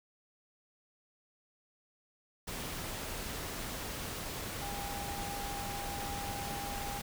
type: tone in noise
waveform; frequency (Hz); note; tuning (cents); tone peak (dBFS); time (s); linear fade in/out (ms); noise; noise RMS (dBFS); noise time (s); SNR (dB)
sine; 805; G5; +46; -41; 4.61-7; 10; pink; -40; 2.47-7.02; -4
effects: none